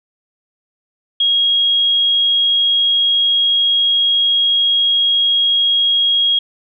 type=tone; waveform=sine; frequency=3283 Hz; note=G#7; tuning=21 cents flat; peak=-11 dBFS; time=1.2-6.39 s; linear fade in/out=5 ms; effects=none